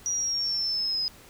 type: exponential sweep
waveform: sine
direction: down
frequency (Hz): 5800 to 5020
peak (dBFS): -25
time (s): 0.06-1.08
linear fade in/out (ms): 0
effects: pink hiss -51 dBFS RMS until 1.29 s